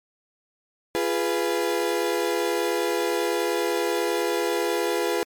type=chord; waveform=35% pulse; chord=F diminished; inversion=none; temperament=equal with one note detuned; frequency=345.2 / 415.3 / 493.9 Hz; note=F4 / Ab4 / Cb5; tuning=-20 / 0 / 0 cents; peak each=-25 dBFS; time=0.95-5.23 s; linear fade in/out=0 ms; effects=MP3 96 kbps